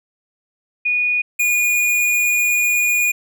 sine / square tone pair in turn, 2460 / 2444 Hz, D#7 / D#7, -20 / -32 cents, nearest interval unison, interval 12 cents, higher first, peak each -15 dBFS, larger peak neither, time 0.85-1.22 / 1.39-3.12 s, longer second, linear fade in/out 10 ms, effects none

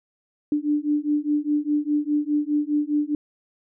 sine beating tone pair, 293.7 / 298.6 Hz, D4 / D4, 0 / +29 cents, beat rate 4.9 Hz, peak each -23 dBFS, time 0.52-3.15 s, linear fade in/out 2 ms, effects none

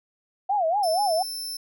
sine tone with vibrato, 730 Hz, F#5, 24 cents flat, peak -20 dBFS, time 0.49-1.23 s, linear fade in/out 10 ms, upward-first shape sine, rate 4.2 Hz, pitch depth 240 cents each way
sawtooth tone, 5310 Hz, E8, 12 cents sharp, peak -28 dBFS, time 0.83-1.57 s, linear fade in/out 5 ms
effects none

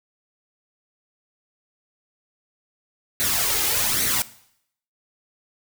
white noise with flanger, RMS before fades -22 dBFS, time 3.2-4.22 s, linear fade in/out 0 ms, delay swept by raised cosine 0.48 to 2.48 ms, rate 1.2 Hz, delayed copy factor +0.6, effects noise-tail reverb RT60 0.7 s tail -18 dB re dry

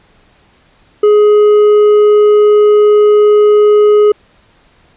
triangle tone with hard clipping, 418.7 Hz, G#4, 14 cents sharp, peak -5 dBFS, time 1.03-4.12 s, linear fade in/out 5 ms, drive 7 dB, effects pink hiss -49 dBFS RMS until 4.96 s + resampled to 8000 Hz

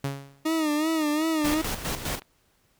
sawtooth tone with exponential decay, 138.59 Hz, C#3, in tune, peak -21 dBFS, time 0.04-0.46 s, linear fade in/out 5 ms, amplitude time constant 90 ms
40% pulse tone with vibrato, 310 Hz, D#4, 6 cents flat, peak -22 dBFS, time 0.45-1.62 s, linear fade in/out 10 ms, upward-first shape sine, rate 2.7 Hz, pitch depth 82 cents each way
click train, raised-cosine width 0.3 ms, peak -28 dBFS, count 7, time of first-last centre 1.02-2.22 s, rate 5 Hz
pink noise with tremolo, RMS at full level -29 dBFS, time 1.44-2.2 s, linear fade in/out 10 ms, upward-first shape square, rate 4.9 Hz, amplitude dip 60%
effects pink hiss -66 dBFS RMS until 2.79 s

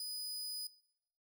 sawtooth tone, 4978 Hz, D#8, in tune, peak -37 dBFS, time 0-0.67 s, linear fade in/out 2 ms, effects noise-tail reverb RT60 0.8 s tail -20 dB re dry

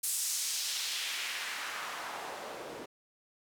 white noise with band-pass filter sweep, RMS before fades -37 dBFS, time 0.03-2.86 s, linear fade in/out 10 ms, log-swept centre 9400 to 390 Hz, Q 1.2, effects none

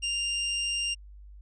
sawtooth tone, 2794 Hz, F7, in tune, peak -24 dBFS, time 0.02-0.95 s, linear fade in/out 20 ms, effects added 50 Hz sine -45 dBFS peak until 1.41 s + resampled to 22050 Hz

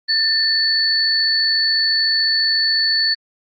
sine tone pair together, 1782 / 4457 Hz, A6 / C#8, +22 / +9 cents, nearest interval octave + major third, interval 1587 cents, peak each -21 / -15 dBFS, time 0.08-3.15 s, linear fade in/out 20 ms, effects Opus 32 kbps

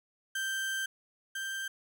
35% pulse tone pair in turn, 1566 / 1572.3 Hz, G6 / G6, -2 / +5 cents, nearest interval unison, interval 7 cents, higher second, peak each -30 / -33 dBFS, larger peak first, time 0.35-0.86 / 1.35-1.68 s, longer first, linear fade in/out 5 ms, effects none

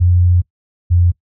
sine tone pair in turn, 88.7 / 87.58 Hz, F2 / F2, +27 / +5 cents, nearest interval unison, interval 22 cents, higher first, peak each -8 dBFS, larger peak neither, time 0-0.42 / 0.9-1.12 s, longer first, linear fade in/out 20 ms, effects noise-tail reverb RT60 0.1 s tail -20 dB re dry

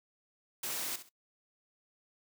white noise with echo, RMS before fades -37 dBFS, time 0.63-0.96 s, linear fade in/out 5 ms, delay 66 ms, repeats 2, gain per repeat -12 dB, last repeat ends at 1.092 s, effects noise-tail reverb RT60 0.1 s tail -21 dB re dry + high-pass 150 Hz 12 dB/octave

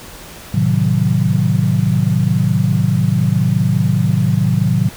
sine chord, A diminished seventh, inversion none, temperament equal, 110 / 130.81 / 155.56 / 185 Hz, A2 / C3 / Eb3 / Gb3, 0 / 0 / 0 / 0 cents, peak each -17 dBFS, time 0.54-4.89 s, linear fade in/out 5 ms, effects pink hiss -35 dBFS RMS until 4.96 s

